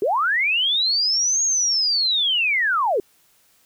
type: linear two-way sweep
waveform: sine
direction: up then down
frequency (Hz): 359.6 to 6640 to 359.6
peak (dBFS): -17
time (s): 0.02-3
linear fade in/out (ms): 2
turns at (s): 1.43
effects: white hiss -59 dBFS RMS until 3.65 s